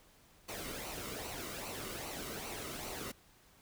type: noise with flanger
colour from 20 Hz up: pink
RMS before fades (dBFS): -43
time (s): 0.48-3.12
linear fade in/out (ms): 10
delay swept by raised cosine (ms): 0.58 to 1.22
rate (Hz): 2.5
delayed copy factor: -0.55
effects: pink hiss -64 dBFS RMS until 3.61 s